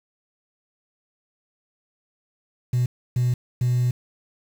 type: tone bursts at uneven times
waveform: sine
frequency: 123.47 Hz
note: B2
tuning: in tune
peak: -16 dBFS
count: 3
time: 2.73-2.86 / 3.16-3.34 / 3.61-3.91 s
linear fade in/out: 5 ms
effects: tanh soft clip ceiling -16 dBFS + 7-bit

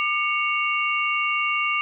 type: tone cluster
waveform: sine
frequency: 1198 / 2222 / 2772 Hz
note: D6 / C#7 / F7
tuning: +34 / +4 / -14 cents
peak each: -25 dBFS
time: 0-1.81 s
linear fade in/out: 0 ms
effects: none

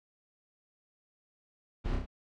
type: noise with echo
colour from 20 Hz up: brown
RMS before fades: -34 dBFS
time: 1.84-1.97 s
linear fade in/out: 20 ms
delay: 31 ms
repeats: 3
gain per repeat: -3 dB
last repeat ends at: 2.063 s
effects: low-pass 4000 Hz 12 dB/octave

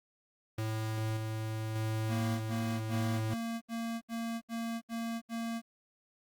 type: tone with tremolo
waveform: square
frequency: 110 Hz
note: A2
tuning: in tune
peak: -32 dBFS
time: 0.58-3.34 s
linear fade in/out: 5 ms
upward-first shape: square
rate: 0.85 Hz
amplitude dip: 30%
type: tone bursts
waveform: square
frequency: 229.8 Hz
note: A#3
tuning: 25 cents flat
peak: -35 dBFS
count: 9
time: 2.08-5.618 s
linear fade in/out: 50 ms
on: 330 ms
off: 71 ms
effects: Opus 24 kbps

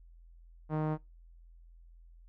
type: tone with low-pass filter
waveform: sawtooth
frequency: 154.6 Hz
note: D#3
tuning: 11 cents flat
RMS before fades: -32 dBFS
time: 0.69-0.98 s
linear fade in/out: 50 ms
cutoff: 990 Hz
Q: 1.1
effects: noise-tail reverb RT60 0.2 s tail -22 dB re dry + added 42 Hz sine -53 dBFS peak until 2.28 s

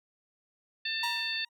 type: harmonic tone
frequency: 894 Hz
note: A5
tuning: 27 cents sharp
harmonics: 2 / 3 / 4 / 5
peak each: -36 / -36 / -36 / -36 dBFS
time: 0.85-1.45 s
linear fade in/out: 5 ms
type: tone with exponential decay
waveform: 40% pulse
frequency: 947 Hz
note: A#5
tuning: 27 cents sharp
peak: -29 dBFS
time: 1.03-1.49 s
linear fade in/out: 5 ms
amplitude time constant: 100 ms
effects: none

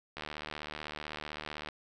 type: click train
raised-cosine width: 0.3 ms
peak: -23 dBFS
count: 116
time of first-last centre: 0.17-1.687 s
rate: 75.8 Hz
effects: none

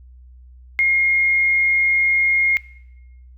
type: tone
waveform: sine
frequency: 2140 Hz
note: C7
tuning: 38 cents sharp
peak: -13 dBFS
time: 0.79-2.57 s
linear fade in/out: 0 ms
effects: noise-tail reverb RT60 0.9 s tail -20 dB re dry + added 62 Hz sine -41 dBFS peak until 3.37 s

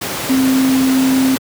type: tone in noise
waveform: sine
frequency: 263.1 Hz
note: C4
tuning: 10 cents sharp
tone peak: -10 dBFS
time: 0.29-1.36 s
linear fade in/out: 10 ms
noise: pink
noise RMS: -21 dBFS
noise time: 0.01-1.38 s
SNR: +8 dB
effects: high-pass 150 Hz 12 dB/octave

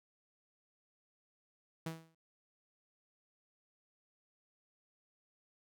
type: tone with exponential decay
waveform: sawtooth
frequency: 162.6 Hz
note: E3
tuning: 23 cents flat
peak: -32 dBFS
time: 1.86-2.15 s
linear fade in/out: 5 ms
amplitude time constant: 61 ms
effects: none

